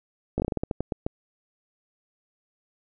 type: slowing click train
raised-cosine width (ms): 2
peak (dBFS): -13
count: 12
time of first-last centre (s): 0.38-1.065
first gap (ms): 18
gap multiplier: 1.23
effects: none